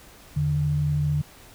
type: tone pair together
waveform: sine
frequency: 83.06 / 147.9 Hz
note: E2 / D3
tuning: +14 / +13 cents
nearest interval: minor seventh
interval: 999 cents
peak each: -29 / -21 dBFS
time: 0.36-1.22 s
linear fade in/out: 10 ms
effects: pink hiss -49 dBFS RMS until 1.54 s